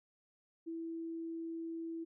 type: tone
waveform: sine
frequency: 329.6 Hz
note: E4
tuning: in tune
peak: -39 dBFS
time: 0.66-2.05 s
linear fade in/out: 20 ms
effects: none